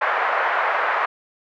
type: band-pass noise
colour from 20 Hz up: white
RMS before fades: -21 dBFS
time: 0.01-1.06 s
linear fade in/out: 10 ms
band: 590 to 1700 Hz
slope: 24 dB/octave
effects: none